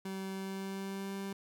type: tone with pitch glide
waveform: 30% pulse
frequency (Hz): 191.9 to 196.05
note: G3 to G3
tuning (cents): -37 to 0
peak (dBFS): -35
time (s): 0.05-1.33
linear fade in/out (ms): 5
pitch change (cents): +37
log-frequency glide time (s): 0.32-1.16
effects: none